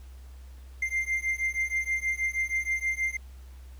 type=beating tone pair; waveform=triangle; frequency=2093 / 2099.3 Hz; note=C7 / C7; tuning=0 / +5 cents; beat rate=6.3 Hz; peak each=-28 dBFS; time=0.82-3.17 s; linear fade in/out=5 ms; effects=added 64 Hz sine -43 dBFS peak until 3.79 s + pink hiss -60 dBFS RMS until 3.79 s